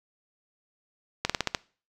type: slowing click train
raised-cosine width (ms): 0.2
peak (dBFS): -7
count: 6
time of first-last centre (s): 1.25-1.548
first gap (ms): 46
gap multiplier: 1.13
effects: noise-tail reverb RT60 0.4 s tail -22 dB re dry